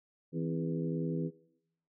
harmonic tone with a mistuned harmonic, 81.8 Hz, E2, 13 cents flat, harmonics 2 / 3 / 4 / 5 / 6, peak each -34 / -38 / -40 / -42 / -44 dBFS, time 0.32-1.31 s, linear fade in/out 50 ms, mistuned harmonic 3, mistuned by +82 cents, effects noise-tail reverb RT60 0.8 s tail -20 dB re dry

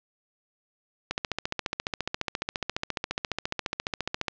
click train, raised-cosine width 0.2 ms, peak -10 dBFS, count 47, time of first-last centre 1.11-4.282 s, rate 14.5 Hz, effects low-pass 5000 Hz 12 dB/octave

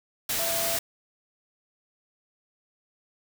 sine tone in noise, 670 Hz, E5, 28 cents sharp, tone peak -31 dBFS, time 0.39-0.77 s, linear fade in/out 5 ms, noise white, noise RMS -28 dBFS, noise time 0.29-0.79 s, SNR -6 dB, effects none

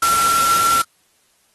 sine tone in noise, 1358 Hz, F6, 49 cents flat, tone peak -14 dBFS, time 0.02-0.82 s, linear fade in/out 5 ms, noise white, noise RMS -21 dBFS, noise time 0.02-0.82 s, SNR +4 dB, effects white hiss -60 dBFS RMS until 1.54 s + AAC 32 kbps

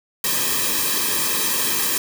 white noise with comb filter, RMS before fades -21 dBFS, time 0.24-1.98 s, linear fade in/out 2 ms, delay 1.4 ms, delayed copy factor -0.9, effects none

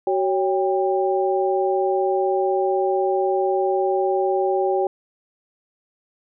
sine tone cluster, 377.7 / 558 / 794 Hz, F#4 / C#5 / G5, +36 / +11 / +22 cents, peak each -20 / -24 / -23 dBFS, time 0.07-4.87 s, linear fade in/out 2 ms, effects none

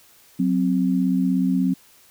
sine tone pair together, 184.98 / 261.6 Hz, F#3 / C4, 0 / 0 cents, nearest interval tritone, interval 600 cents, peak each -20 dBFS, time 0.39-1.74 s, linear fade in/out 10 ms, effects white hiss -53 dBFS RMS until 2.1 s

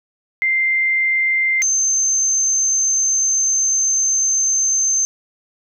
sine tone pair in turn, 2091 / 6266 Hz, C7 / G8, -2 / -2 cents, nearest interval octave + perfect fifth, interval 1900 cents, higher second, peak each -14 dBFS, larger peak neither, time 0.42-1.62 / 1.62-5.05 s, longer second, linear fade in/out 0 ms, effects none

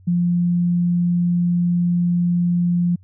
sine tone, 174.61 Hz, F3, in tune, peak -15 dBFS, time 0.07-2.96 s, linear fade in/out 10 ms, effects added 93 Hz sine -45 dBFS peak until 3.03 s

